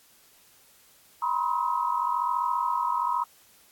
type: tone cluster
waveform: sine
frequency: 960 / 1001 / 1055 / 1273 Hz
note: B5 / B5 / C6 / D#6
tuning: -49 / +23 / +14 / +39 cents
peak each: -27 / -31 / -30 / -32 dBFS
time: 1.22-3.24 s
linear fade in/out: 5 ms
effects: white hiss -58 dBFS RMS until 3.71 s + AAC 64 kbps